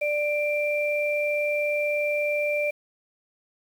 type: tone pair together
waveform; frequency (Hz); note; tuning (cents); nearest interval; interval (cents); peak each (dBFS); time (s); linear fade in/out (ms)
sine; 590.5 / 2362; D5 / D7; +9 / +9; 2 octaves; 2400; -24 / -27; 0.01-2.71; 10
effects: 8-bit